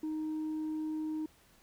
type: tone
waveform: sine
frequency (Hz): 311.1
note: D#4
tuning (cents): 0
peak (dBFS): -31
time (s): 0.03-1.26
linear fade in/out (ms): 5
effects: tanh soft clip ceiling -32 dBFS + pink hiss -64 dBFS RMS until 1.62 s